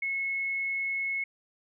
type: tone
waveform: sine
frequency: 2185 Hz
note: C#7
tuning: 26 cents flat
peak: -28 dBFS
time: 0.02-1.24 s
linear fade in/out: 5 ms
effects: none